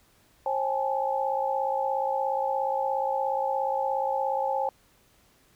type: tone cluster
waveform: sine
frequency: 536 / 805 / 862 Hz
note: C5 / G5 / A5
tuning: +42 / +46 / -36 cents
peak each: -29 dBFS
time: 0.46-4.69 s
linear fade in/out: 2 ms
effects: pink hiss -62 dBFS RMS until 5.55 s